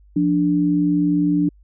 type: tone pair together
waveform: sine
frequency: 174.02 / 293.7 Hz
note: F3 / D4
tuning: -6 / 0 cents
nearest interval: major sixth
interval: 906 cents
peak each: -20 / -16 dBFS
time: 0.16-1.49 s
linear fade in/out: 5 ms
effects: added 50 Hz sine -47 dBFS peak until 1.63 s